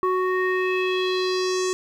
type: tone with low-pass filter sweep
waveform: square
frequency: 370 Hz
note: F#4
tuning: in tune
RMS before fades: -23 dBFS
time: 0.03-1.73 s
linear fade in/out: 0 ms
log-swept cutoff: 1200 to 7200 Hz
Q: 3.5
effects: 9-bit